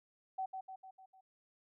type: tone with echo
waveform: sine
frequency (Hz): 760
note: F#5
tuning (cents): +46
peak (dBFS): -35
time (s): 0.38-0.46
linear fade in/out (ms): 10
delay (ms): 150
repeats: 5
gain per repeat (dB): -5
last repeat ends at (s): 1.21
effects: none